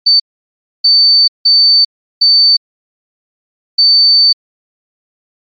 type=tone bursts at uneven times; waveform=sine; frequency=4550 Hz; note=C#8; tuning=44 cents sharp; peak=-4 dBFS; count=5; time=0.06-0.2 / 0.84-1.28 / 1.45-1.85 / 2.21-2.57 / 3.78-4.33 s; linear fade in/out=10 ms; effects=MP3 32 kbps